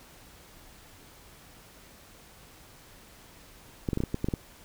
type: clicks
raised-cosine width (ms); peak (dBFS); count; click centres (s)
3; -15; 9; 3.888 / 3.932 / 3.974 / 4.004 / 4.037 / 4.144 / 4.244 / 4.286 / 4.338
effects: pink hiss -53 dBFS RMS until 4.64 s